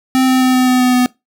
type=tone with pitch steps; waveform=square; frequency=260 / 258.2 / 256.4 / 254.6 / 252.9 / 251.1 / 249.4 Hz; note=C4 / C4 / C4 / C4 / B3 / B3 / B3; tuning=-11 / -23 / -35 / -47 / +41 / +29 / +17 cents; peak=-10 dBFS; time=0.15-1.06 s; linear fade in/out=0 ms; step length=130 ms; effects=noise-tail reverb RT60 0.2 s tail -22 dB re dry

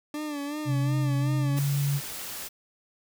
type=tone with vibrato; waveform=40% pulse; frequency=293.7 Hz; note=D4; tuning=in tune; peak=-30 dBFS; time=0.14-1.59 s; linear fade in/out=2 ms; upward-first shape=sine; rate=2.7 Hz; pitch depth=65 cents each way
type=tone with pitch glide; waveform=sine; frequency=132.8 to 141.51 Hz; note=C3 to C#3; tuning=+26 to +36 cents; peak=-23 dBFS; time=0.65-2.01 s; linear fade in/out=50 ms; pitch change=+110 cents; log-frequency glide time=1.41-1.6 s
type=noise; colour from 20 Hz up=white; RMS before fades=-37 dBFS; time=1.56-2.49 s; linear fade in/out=20 ms
effects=none

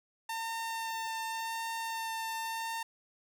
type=tone with vibrato; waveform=sawtooth; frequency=904 Hz; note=A5; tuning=47 cents sharp; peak=-31 dBFS; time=0.29-2.83 s; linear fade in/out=5 ms; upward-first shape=sine; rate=0.89 Hz; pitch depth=11 cents each way; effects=none

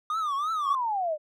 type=tone with vibrato; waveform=triangle; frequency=1204 Hz; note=D6; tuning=43 cents sharp; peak=-24 dBFS; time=0.1-0.75 s; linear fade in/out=2 ms; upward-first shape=triangle; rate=3 Hz; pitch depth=190 cents each way
type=exponential sweep; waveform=sine; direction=down; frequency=1253 to 587.3 Hz; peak=-25 dBFS; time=0.64-1.18 s; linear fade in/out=50 ms
effects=none

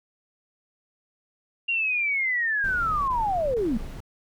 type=linear sweep; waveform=sine; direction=down; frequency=2794 to 196 Hz; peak=-22 dBFS; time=1.68-3.78 s; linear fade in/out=10 ms
type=noise bursts; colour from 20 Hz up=brown; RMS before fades=-35 dBFS; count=3; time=2.64-4.004 s; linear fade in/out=2 ms; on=440 ms; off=22 ms
effects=none

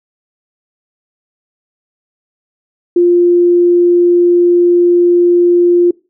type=tone; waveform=sine; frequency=350 Hz; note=F4; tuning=4 cents sharp; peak=-5 dBFS; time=2.96-5.91 s; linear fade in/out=5 ms; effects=noise-tail reverb RT60 0.3 s tail -24 dB re dry

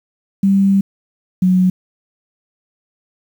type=tone pair in turn; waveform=sine; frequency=196 / 184.01 Hz; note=G3 / F#3; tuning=0 / -9 cents; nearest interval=minor second; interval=109 cents; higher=first; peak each=-9 dBFS; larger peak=neither; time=0.43-0.81 / 1.42-1.7 s; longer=first; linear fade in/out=5 ms; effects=7-bit

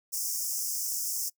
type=high-pass noise; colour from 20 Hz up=pink; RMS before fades=-32 dBFS; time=0.12-1.3 s; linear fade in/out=20 ms; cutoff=5200 Hz; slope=96 dB/octave; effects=noise-tail reverb RT60 0.1 s tail -22 dB re dry

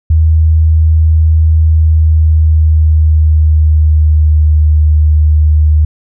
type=tone with pitch glide; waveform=sine; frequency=79.3 to 76.38 Hz; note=D#2 to D#2; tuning=+33 to -31 cents; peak=-4 dBFS; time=0.1-5.85 s; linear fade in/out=5 ms; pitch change=-64 cents; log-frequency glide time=1.63-4.67 s; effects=none

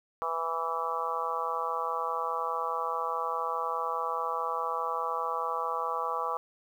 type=harmonic tone; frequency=164.81 Hz; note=E3; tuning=in tune; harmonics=3 / 4 / 5 / 6 / 7 / 8; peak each=-37 / -40 / -37 / -36 / -32 / -40 dBFS; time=0.22-6.37 s; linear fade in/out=0 ms; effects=10-bit

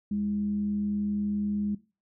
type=tone with frequency modulation; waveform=sine; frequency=205.8 Hz; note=G#3; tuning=16 cents flat; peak=-26 dBFS; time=0.11-1.75 s; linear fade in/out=5 ms; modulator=124 Hz; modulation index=0.22; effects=noise-tail reverb RT60 0.3 s tail -18 dB re dry

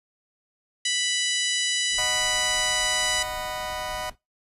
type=harmonic tone; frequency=987.8 Hz; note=B5; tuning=in tune; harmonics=2 / 3 / 4 / 5 / 6 / 7 / 8 / 9 / 10; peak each=-30 / -27 / -30 / -33 / -32 / -32 / -35 / -36 / -36 dBFS; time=0.85-3.23 s; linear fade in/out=5 ms
type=noise; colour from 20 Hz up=brown; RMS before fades=-44 dBFS; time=1.9-4.16 s; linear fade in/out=50 ms
type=chord; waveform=sawtooth; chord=B major; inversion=first; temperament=just; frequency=617.4 / 740.8 / 987.8 Hz; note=D#5 / F#5 / B5; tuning=-14 / +2 / 0 cents; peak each=-30 dBFS; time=1.98-4.1 s; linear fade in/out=5 ms
effects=noise-tail reverb RT60 0.2 s tail -22 dB re dry + resampled to 32000 Hz

